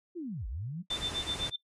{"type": "linear two-way sweep", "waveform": "sine", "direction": "down then up", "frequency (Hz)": [370, 44.11, 188], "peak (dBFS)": -35, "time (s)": [0.15, 0.83], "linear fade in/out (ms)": 20, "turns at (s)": 0.47}
{"type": "tone with tremolo", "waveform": "sine", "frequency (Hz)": 3555, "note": "A7", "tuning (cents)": 17, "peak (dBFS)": -29, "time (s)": [0.9, 1.56], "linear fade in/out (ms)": 5, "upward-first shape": "sine", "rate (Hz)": 7.9, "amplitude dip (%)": 100}
{"type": "low-pass noise", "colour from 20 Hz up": "pink", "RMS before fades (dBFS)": -40, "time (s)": [0.9, 1.5], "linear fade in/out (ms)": 5, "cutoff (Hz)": 10000, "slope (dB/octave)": 48}
{"effects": ["noise-tail reverb RT60 0.1 s tail -17 dB re dry"]}